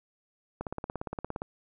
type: click train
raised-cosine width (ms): 1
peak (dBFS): -20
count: 15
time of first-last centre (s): 0.61-1.419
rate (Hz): 17.3
effects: none